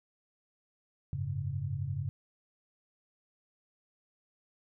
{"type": "chord", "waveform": "sine", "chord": "F# suspended second", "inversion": "none", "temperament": "just", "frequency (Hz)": [92.5, 104.06, 138.75], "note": ["F#2", "G#2", "C#3"], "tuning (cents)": [0, 4, 2], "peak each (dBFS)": [-38, -37, -35], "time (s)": [1.13, 2.09], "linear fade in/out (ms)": 0, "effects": []}